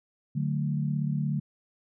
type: chord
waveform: sine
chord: D major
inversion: none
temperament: equal with one note detuned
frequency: 146.83 / 184.14 / 220 Hz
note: D3 / F#3 / A3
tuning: 0 / -8 / 0 cents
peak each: -27 / -33 / -33 dBFS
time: 0.35-1.4 s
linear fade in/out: 10 ms
effects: none